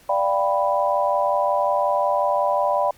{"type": "chord", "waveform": "sine", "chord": "G dominant seventh", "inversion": "second", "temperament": "equal", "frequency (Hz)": [587.3, 698.5, 784, 987.8], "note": ["D5", "F5", "G5", "B5"], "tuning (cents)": [0, 0, 0, 0], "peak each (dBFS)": [-21, -25, -24, -22], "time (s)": [0.09, 2.91], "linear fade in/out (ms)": 5, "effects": ["pink hiss -52 dBFS RMS until 2.97 s", "MP3 96 kbps"]}